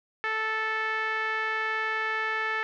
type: tone with low-pass filter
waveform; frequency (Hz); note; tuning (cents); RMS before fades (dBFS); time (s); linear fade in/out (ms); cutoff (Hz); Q
5% pulse; 438.8; A4; -5; -29; 0.24-2.63; 0; 1800; 2.8
effects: none